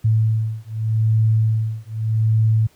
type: beating tone pair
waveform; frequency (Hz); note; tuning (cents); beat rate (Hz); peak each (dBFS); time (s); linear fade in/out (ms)
sine; 110 / 110.83; A2 / A2; 0 / +13; 0.83; -18; 0.04-2.67; 10
effects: pink hiss -56 dBFS RMS until 2.75 s + high-pass 60 Hz 12 dB/octave